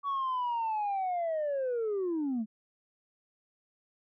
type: linear sweep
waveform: sine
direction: down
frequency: 1137 to 207.7 Hz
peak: -27 dBFS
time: 0.03-2.46 s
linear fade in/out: 50 ms
effects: tanh soft clip ceiling -27 dBFS